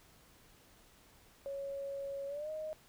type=tone with pitch glide; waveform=sine; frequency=554.4 to 622.3 Hz; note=C#5 to D#5; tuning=0 to 0 cents; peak=-38 dBFS; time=1.46-2.73 s; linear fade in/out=0 ms; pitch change=+200 cents; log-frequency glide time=2.27-2.5 s; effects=pink hiss -63 dBFS RMS until 2.88 s